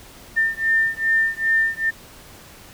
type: beating tone pair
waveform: sine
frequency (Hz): 1800 / 1802.5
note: A6 / A6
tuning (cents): +39 / +41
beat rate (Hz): 2.5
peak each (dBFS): -20 / -20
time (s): 0.36-1.91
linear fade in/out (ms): 20
effects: pink hiss -44 dBFS RMS until 2.73 s